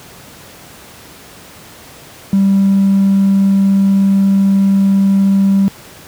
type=tone with hard clipping; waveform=sine; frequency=195.8 Hz; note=G3; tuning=2 cents flat; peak=-8 dBFS; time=2.33-5.68 s; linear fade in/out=0 ms; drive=1 dB; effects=pink hiss -37 dBFS RMS until 6.07 s + high-pass 80 Hz 12 dB/octave